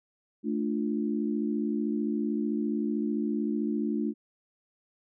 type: chord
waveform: sine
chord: D minor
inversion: second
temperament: equal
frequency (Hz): 220 / 293.7 / 349.2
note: A3 / D4 / F4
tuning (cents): 0 / 0 / 0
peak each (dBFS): -29 / -31 / -34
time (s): 0.43-4.14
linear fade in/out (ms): 50
effects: none